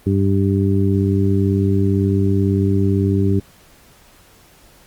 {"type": "harmonic tone", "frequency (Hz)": 98, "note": "G2", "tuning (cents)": 0, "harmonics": [1, 2, 3, 4], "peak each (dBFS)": [-16, -19, -21, -22], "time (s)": [0.06, 3.4], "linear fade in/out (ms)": 10, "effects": ["pink hiss -49 dBFS RMS until 4.86 s", "Opus 32 kbps"]}